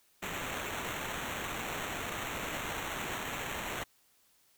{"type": "noise with sample-and-hold", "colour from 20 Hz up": "blue", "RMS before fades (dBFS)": -38, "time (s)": [0.22, 3.84], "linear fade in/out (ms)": 10, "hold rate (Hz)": 4900, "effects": ["white hiss -68 dBFS RMS until 4.57 s"]}